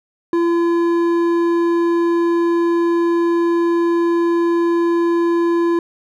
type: tone with hard clipping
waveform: triangle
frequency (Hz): 340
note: F4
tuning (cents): -46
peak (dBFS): -15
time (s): 0.33-5.79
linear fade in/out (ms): 2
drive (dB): 12
effects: none